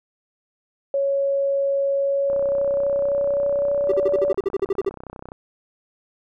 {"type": "tone with pitch glide", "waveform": "sine", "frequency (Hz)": [554.4, 572.3], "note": ["C#5", "D5"], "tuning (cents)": [0, -45], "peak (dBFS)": -18, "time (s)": [0.94, 4.33], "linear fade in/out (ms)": 2, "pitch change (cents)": 55, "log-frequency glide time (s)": [1.95, 4.16]}
{"type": "click train", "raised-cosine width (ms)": 1, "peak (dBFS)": -22, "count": 97, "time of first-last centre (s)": [2.3, 5.319], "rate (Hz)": 31.8}
{"type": "tone bursts", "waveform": "triangle", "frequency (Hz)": 392, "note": "G4", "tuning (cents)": 0, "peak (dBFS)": -15, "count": 13, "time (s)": [3.89, 4.892], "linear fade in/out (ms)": 5, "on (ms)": 30, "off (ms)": 51}
{"effects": []}